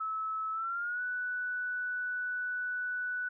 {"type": "tone with pitch glide", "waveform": "sine", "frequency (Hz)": [1300, 1484.7], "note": ["E6", "F#6"], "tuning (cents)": [-24, 6], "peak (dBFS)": -32, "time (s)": [0, 3.29], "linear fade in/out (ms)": 10, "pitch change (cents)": 230, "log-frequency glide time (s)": [0.52, 1.02], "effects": []}